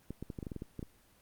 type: clicks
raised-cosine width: 3 ms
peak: -27 dBFS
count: 11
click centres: 0.106 / 0.226 / 0.302 / 0.388 / 0.428 / 0.468 / 0.518 / 0.563 / 0.621 / 0.793 / 0.828 s
effects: pink hiss -65 dBFS RMS until 1.21 s + Opus 24 kbps